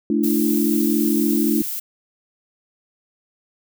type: chord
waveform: sine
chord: A suspended fourth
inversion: none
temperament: equal with one note detuned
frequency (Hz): 220 / 293.7 / 337.5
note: A3 / D4 / E4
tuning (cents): 0 / 0 / +41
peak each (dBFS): -20 / -20 / -22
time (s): 0.1-1.62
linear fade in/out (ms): 2
type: noise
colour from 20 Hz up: violet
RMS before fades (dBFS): -27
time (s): 0.23-1.8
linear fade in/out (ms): 10
effects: none